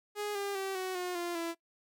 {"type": "tone with pitch steps", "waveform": "sawtooth", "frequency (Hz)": [415.3, 400.7, 386.6, 373, 359.9, 347.2, 335], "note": ["G#4", "G4", "G4", "F#4", "F#4", "F4", "E4"], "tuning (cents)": [0, 38, -24, 14, -48, -10, 28], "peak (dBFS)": -30, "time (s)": [0.15, 1.55], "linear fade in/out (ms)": 50, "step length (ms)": 200, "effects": ["noise-tail reverb RT60 0.1 s tail -21 dB re dry"]}